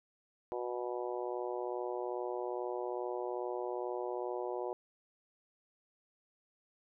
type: harmonic tone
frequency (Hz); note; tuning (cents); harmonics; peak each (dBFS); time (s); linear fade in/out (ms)
122.4; B2; -15; 3 / 4 / 5 / 6 / 7 / 8; -39 / -41 / -43 / -45 / -46 / -47; 0.52-4.73; 0
effects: none